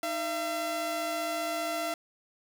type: tone pair together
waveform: sawtooth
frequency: 311.1 / 677.3 Hz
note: D#4 / E5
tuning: 0 / +47 cents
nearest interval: octave + minor second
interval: 1347 cents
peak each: -34 / -27 dBFS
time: 0.03-1.94 s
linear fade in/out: 2 ms
effects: none